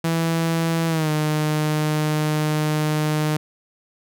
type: tone with pitch glide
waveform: sawtooth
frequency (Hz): 164.81 to 152.89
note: E3 to D#3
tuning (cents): 0 to -30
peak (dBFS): -15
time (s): 0.04-3.37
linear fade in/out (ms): 5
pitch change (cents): -130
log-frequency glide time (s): 0.88-1.1
effects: none